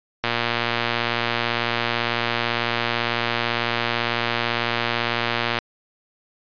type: click train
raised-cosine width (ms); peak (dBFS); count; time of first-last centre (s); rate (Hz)
0.3; -5; 632; 0.24-5.587; 118
effects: resampled to 11025 Hz

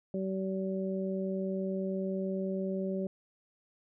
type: harmonic tone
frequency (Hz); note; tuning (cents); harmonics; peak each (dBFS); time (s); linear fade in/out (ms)
190.8; G3; -47; 1 / 2 / 3; -33 / -36 / -38; 0.14-3.07; 2
effects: none

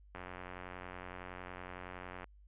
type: click train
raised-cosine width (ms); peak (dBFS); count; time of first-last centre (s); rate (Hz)
0.5; -30; 191; 0.15-2.243; 90.8
effects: added 50 Hz sine -57 dBFS peak until 2.47 s + resampled to 8000 Hz

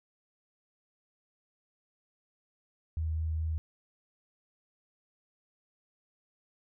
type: tone with vibrato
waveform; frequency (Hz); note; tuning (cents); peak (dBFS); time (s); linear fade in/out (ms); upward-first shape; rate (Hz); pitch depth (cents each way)
sine; 79.6; D#2; +40; -29; 2.97-3.58; 0; sine; 4.7; 9
effects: none

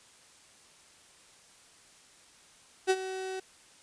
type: tone with ADSR envelope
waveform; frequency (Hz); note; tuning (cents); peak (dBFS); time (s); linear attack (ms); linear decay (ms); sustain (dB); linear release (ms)
35% pulse; 377.7; F#4; +36; -19; 2.87-3.4; 32; 50; -14; 7
effects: white hiss -58 dBFS RMS until 3.82 s + resampled to 22050 Hz

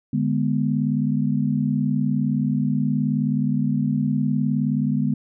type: chord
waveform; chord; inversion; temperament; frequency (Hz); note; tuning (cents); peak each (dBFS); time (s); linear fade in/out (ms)
sine; G# diminished; second; equal with one note detuned; 148.2 / 207.7 / 246.9; D3 / G#3 / B3; +16 / 0 / 0; -23; 0.13-5.14; 5
effects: none

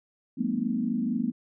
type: tone cluster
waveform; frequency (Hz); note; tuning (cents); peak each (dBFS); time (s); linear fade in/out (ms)
sine; 177.1 / 204.6 / 227.6 / 251.5 / 304.3; F3 / G#3 / A#3 / B3 / D#4; +24 / -26 / -41 / +32 / -38; -36 / -33 / -29 / -29 / -38; 0.37-1.32; 20
effects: none

